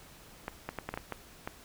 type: clicks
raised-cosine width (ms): 0.5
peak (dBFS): -20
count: 8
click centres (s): 0.481 / 0.69 / 0.787 / 0.89 / 0.94 / 0.975 / 1.123 / 1.475
effects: pink hiss -54 dBFS RMS until 1.64 s